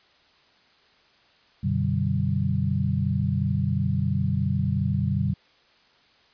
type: tone cluster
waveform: sine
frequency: 92.8 / 124.1 / 147 / 192.2 Hz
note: F#2 / B2 / D3 / G3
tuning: +6 / +9 / +2 / -34 cents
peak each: -27 dBFS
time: 1.63-5.34 s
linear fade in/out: 10 ms
effects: white hiss -59 dBFS RMS until 6.33 s + resampled to 11025 Hz